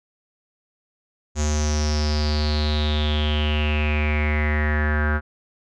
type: tone with low-pass filter sweep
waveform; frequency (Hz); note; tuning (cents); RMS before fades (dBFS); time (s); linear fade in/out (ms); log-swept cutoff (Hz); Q
square; 75.3; D2; +44; -21; 1.35-5.21; 50; 6800 to 1500; 8.5
effects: none